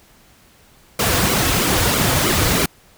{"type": "noise with flanger", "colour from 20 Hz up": "pink", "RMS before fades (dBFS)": -17, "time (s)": [0.99, 2.66], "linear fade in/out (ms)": 5, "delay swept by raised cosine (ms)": [1.1, 5.1], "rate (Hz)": 3.1, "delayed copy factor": -0.8, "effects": ["pink hiss -51 dBFS RMS until 2.97 s"]}